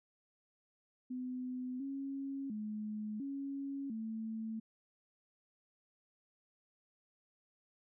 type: tone with pitch steps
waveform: sine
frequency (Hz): 252.8 / 273.9 / 212.9 / 276.6 / 221.9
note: B3 / C#4 / G#3 / C#4 / A3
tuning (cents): +41 / -21 / +43 / -4 / +15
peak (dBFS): -38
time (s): 1.1-4.6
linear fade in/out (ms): 10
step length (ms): 700
effects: none